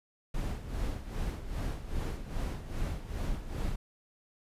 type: noise with tremolo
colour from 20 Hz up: brown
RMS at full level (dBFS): -32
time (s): 0.34-3.76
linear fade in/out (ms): 5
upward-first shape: sine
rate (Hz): 2.5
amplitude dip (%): 70
effects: resampled to 32000 Hz